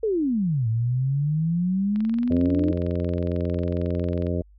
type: exponential two-way sweep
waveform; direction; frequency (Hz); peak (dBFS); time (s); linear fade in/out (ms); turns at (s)
sine; down then up; 464 to 110 to 307.7; -20; 0.03-2.72; 5; 0.68
type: click train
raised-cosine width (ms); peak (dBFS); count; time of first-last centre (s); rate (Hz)
0.3; -27; 52; 1.96-4.268; 22.1
type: harmonic tone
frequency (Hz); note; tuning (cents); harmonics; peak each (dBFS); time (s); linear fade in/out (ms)
87.31; F2; 0; 1 / 2 / 3 / 4 / 5 / 6 / 7; -26 / -29 / -31 / -32 / -33 / -34 / -34; 2.3-4.42; 5
effects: added 50 Hz sine -49 dBFS peak until 4.58 s